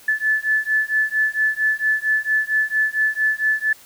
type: beating tone pair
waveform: sine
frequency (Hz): 1736 / 1740.4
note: A6 / A6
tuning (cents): -24 / -19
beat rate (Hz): 4.4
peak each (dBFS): -20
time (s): 0.08-3.73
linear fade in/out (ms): 5
effects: white hiss -47 dBFS RMS until 3.85 s